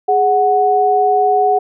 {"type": "tone pair together", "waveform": "sine", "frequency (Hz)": [415.3, 740], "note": ["G#4", "F#5"], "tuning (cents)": [0, 0], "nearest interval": "minor seventh", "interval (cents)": 1000, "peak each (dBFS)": [-15, -11], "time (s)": [0.08, 1.59], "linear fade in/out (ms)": 10, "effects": []}